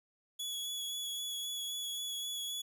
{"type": "tone with vibrato", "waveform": "sawtooth", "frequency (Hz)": 3381, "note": "G#7", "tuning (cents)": 30, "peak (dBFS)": -34, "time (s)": [0.39, 2.62], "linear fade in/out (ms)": 10, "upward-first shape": "sine", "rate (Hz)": 3.8, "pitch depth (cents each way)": 14, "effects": []}